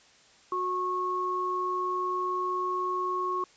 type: tone pair together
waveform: sine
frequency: 365.5 / 1096 Hz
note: F#4 / C#6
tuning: -21 / -20 cents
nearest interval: octave + perfect fifth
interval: 1901 cents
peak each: -33 / -28 dBFS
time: 0.52-3.44 s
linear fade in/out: 2 ms
effects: white hiss -58 dBFS RMS until 3.56 s + resampled to 16000 Hz